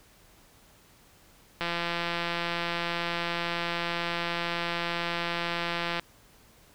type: click train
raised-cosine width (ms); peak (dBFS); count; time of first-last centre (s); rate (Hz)
0.3; -14; 751; 1.61-5.996; 171
effects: pink hiss -58 dBFS RMS until 6.74 s